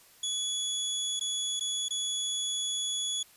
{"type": "tone with dropouts", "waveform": "25% pulse", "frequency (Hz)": 3391, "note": "G#7", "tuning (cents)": 35, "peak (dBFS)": -26, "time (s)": [0.23, 3.23], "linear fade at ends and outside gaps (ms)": 5, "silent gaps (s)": [[1.196, 1.209], [1.597, 1.607], [1.885, 1.906]], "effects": ["white hiss -58 dBFS RMS until 3.36 s", "resampled to 32000 Hz"]}